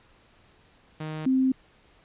sawtooth / sine tone pair in turn, 155.56 / 261.6 Hz, D#3 / C4, 0 / 0 cents, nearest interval major sixth, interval 900 cents, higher second, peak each -28 / -19 dBFS, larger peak second, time 1-1.26 / 1.26-1.52 s, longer neither, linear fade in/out 5 ms, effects pink hiss -59 dBFS RMS until 2.04 s + resampled to 8000 Hz

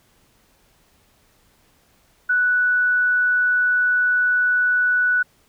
sine tone, 1480 Hz, F#6, in tune, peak -15 dBFS, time 2.29-5.23 s, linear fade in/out 10 ms, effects pink hiss -59 dBFS RMS until 5.48 s

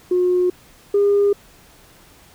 sine tone pair in turn, 360.6 / 404.8 Hz, F#4 / G#4, -45 / -44 cents, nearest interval major second, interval 201 cents, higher second, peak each -13 / -11 dBFS, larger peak second, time 0.11-0.5 / 0.94-1.33 s, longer neither, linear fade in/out 5 ms, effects tanh soft clip ceiling -9 dBFS + pink hiss -49 dBFS RMS until 2.34 s

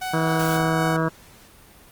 sawtooth tone with tremolo, 746 Hz, F#5, 14 cents sharp, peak -22 dBFS, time 0.01-0.97 s, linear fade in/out 10 ms, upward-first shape sine, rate 3.9 Hz, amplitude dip 30%
harmonic tone, 161.7 Hz, E3, 33 cents flat, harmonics 1 / 2 / 3 / 4 / 6 / 7 / 8 / 9 / 10, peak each -23 / -26 / -28 / -29 / -31 / -31 / -32 / -33 / -33 dBFS, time 0.13-1.09 s, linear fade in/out 10 ms
white noise, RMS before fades -34 dBFS, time 0.39-0.57 s, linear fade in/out 5 ms
effects pink hiss -49 dBFS RMS until 1.91 s + Opus 32 kbps

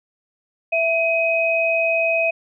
sine tone pair together, 661.3 / 2522 Hz, E5 / D#7, +5 / +23 cents, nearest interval octave + major seventh, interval 2318 cents, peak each -19 dBFS, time 0.72-2.31 s, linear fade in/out 10 ms, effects none

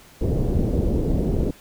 pink low-pass noise, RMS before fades -21 dBFS, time 0.21-1.51 s, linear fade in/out 5 ms, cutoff 490 Hz, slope 24 dB/octave, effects pink hiss -49 dBFS RMS until 1.6 s

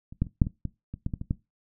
clicks, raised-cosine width 5 ms, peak -29 / -11 / -29 / -6 / -19 / -18 / -23 / -16 / -18 / -21 / -13 dBFS, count 11, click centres 0.125 / 0.22 / 0.268 / 0.418 / 0.469 / 0.653 / 0.94 / 1.064 / 1.138 / 1.214 / 1.309 s, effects noise-tail reverb RT60 0.2 s tail -18 dB re dry

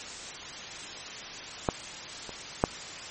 clicks, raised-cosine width 1 ms, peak -9 / -25 / -6 dBFS, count 3, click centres 1.688 / 2.293 / 2.639 s, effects white hiss -40 dBFS RMS until 3.1 s + MP3 32 kbps

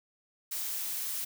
blue noise, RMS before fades -35 dBFS, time 0.51-1.25 s, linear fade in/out 10 ms, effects none

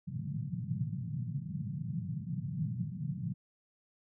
white band-pass noise, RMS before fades -37 dBFS, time 0.07-3.34 s, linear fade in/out 20 ms, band 110 to 180 Hz, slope 48 dB/octave, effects none

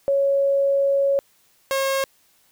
sine / sawtooth tone pair in turn, 554.4 / 540.8 Hz, C#5 / C#5, 0 / -43 cents, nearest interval unison, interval 43 cents, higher first, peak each -16 dBFS, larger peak neither, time 0.08-1.19 / 1.71-2.04 s, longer first, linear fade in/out 0 ms, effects white hiss -60 dBFS RMS until 2.51 s

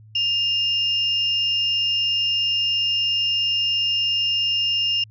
sine tone pair together, 2813 / 5310 Hz, F7 / E8, +12 / +12 cents, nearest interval major seventh, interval 1100 cents, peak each -19 / -27 dBFS, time 0.15-5.04 s, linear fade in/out 5 ms, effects added 108 Hz sine -44 dBFS peak until 5.1 s

